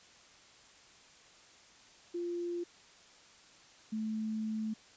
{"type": "tone pair in turn", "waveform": "sine", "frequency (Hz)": [347.2, 218.3], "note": ["F4", "A3"], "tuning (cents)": [-10, -13], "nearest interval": "minor sixth", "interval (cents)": 803, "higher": "first", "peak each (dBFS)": [-34, -33], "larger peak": "second", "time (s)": [[2.14, 2.64], [3.92, 4.74]], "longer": "second", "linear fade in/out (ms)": 10, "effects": ["white hiss -59 dBFS RMS until 4.96 s", "resampled to 16000 Hz"]}